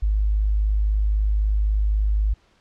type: tone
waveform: sine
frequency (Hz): 51.91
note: G#1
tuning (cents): 0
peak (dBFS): -17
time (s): 0.02-2.34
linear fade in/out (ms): 10
effects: pink hiss -60 dBFS RMS until 2.6 s + low-pass 5000 Hz 12 dB/octave